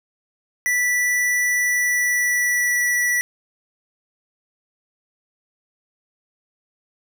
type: tone with pitch glide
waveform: square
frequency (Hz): 1967 to 1952.3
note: B6 to B6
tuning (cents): -7 to -20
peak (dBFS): -18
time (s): 0.66-3.21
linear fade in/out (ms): 0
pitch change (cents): -13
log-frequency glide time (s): 1.59-2.86
effects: none